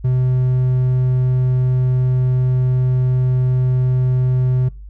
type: tone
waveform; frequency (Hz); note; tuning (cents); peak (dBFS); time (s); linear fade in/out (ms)
triangle; 127.3; C3; -47; -11; 0.04-4.69; 10
effects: noise-tail reverb RT60 0.3 s tail -23 dB re dry + added 50 Hz sine -32 dBFS peak until 4.89 s